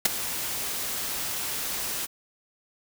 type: noise with ADSR envelope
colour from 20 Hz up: white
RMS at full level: -17 dBFS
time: 0.05-2.07 s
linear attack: 6 ms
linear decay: 13 ms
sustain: -14 dB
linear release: 26 ms
effects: none